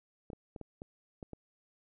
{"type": "clicks", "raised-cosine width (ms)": 2, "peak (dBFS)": -30, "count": 7, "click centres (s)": [0.302, 0.332, 0.562, 0.613, 0.819, 1.228, 1.333], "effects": []}